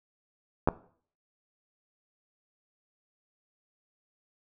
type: clicks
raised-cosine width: 1 ms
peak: -9 dBFS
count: 2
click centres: 0.675 / 0.687 s
effects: noise-tail reverb RT60 0.5 s tail -18 dB re dry